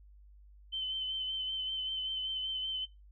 sine tone with vibrato, 3068 Hz, G7, 38 cents flat, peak -33 dBFS, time 0.72-2.86 s, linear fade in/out 20 ms, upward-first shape sine, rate 5.2 Hz, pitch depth 25 cents each way, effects noise-tail reverb RT60 0.2 s tail -18 dB re dry + added 50 Hz sine -54 dBFS peak until 3.11 s

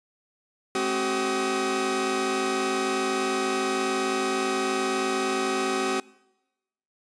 sawtooth tone cluster, 214.3 / 266.2 / 379.8 / 1256 Hz, A3 / C4 / F#4 / D#6, -45 / +30 / +45 / +16 cents, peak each -31 / -27 / -22 / -28 dBFS, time 0.75-6 s, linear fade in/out 2 ms, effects noise-tail reverb RT60 1.0 s tail -24 dB re dry + resampled to 22050 Hz

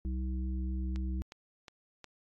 harmonic tone, 64 Hz, C2, 38 cents flat, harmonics 1 / 3 / 5, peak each -32 / -41 / -45 dBFS, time 0.05-1.22 s, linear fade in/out 0 ms
click train, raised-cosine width 0.2 ms, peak -29 dBFS, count 4, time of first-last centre 0.96-2.043 s, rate 2.77 Hz
effects AAC 64 kbps

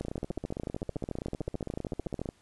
two click trains, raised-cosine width 2 ms, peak -22 / -20 dBFS, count 35 / 32, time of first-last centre 0.05-2.258 / 0.01-2.289 s, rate 15.4 / 13.6 Hz, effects pink hiss -65 dBFS RMS until 2.41 s + resampled to 24000 Hz

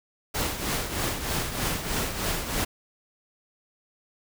pink noise with tremolo, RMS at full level -26 dBFS, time 0.34-2.65 s, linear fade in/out 10 ms, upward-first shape triangle, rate 3.2 Hz, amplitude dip 65%, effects none

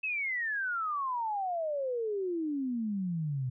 sine exponential sweep, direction down, 2637 to 123.47 Hz, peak -30 dBFS, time 0.03-3.5 s, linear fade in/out 10 ms, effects none

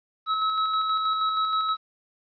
square tone with tremolo, 1291 Hz, E6, 37 cents flat, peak -22 dBFS, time 0.26-1.77 s, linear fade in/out 50 ms, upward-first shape square, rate 6.3 Hz, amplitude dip 30%, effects resampled to 11025 Hz + 10-bit

